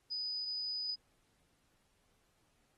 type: tone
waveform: sine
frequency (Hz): 4978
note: D#8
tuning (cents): 0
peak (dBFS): -36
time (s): 0.1-0.96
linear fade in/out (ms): 20
effects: pink hiss -75 dBFS RMS until 2.77 s + AAC 32 kbps